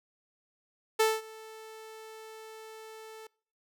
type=tone with ADSR envelope; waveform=sawtooth; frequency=440 Hz; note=A4; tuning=in tune; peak=-17 dBFS; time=0.99-3.27 s; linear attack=12 ms; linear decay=210 ms; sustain=-24 dB; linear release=4 ms; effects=noise-tail reverb RT60 0.5 s tail -25 dB re dry